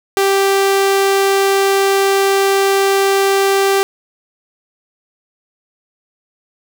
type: tone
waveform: sawtooth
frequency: 392 Hz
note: G4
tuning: in tune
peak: -7 dBFS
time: 0.17-3.83 s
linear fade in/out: 0 ms
effects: none